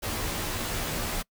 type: noise with comb filter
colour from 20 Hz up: pink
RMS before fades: -31 dBFS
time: 0.02-1.23 s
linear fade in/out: 20 ms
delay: 15 ms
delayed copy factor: -0.85
effects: noise-tail reverb RT60 0.1 s tail -24 dB re dry